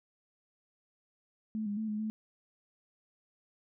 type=tone with pitch steps; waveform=sine; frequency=217.4 / 204.7 / 219.3 / 211.7 / 217.2 Hz; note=A3 / G#3 / A3 / G#3 / A3; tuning=-21 / -25 / -6 / +33 / -22 cents; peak=-32 dBFS; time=1.55-2.1 s; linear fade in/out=0 ms; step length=110 ms; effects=none